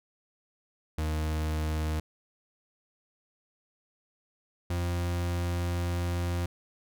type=tone pair in turn; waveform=40% pulse; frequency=77.78 / 87.31 Hz; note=D#2 / F2; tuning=0 / 0 cents; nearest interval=major second; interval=200 cents; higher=second; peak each=-27 dBFS; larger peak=neither; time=0.98-2 / 4.7-6.46 s; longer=second; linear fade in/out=5 ms; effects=none